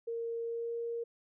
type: tone with pitch glide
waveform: sine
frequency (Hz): 462.7 to 466.7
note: A#4 to A#4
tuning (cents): -13 to +2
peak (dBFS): -34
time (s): 0.07-1.04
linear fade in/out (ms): 10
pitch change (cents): +15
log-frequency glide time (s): 0.42-0.74
effects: none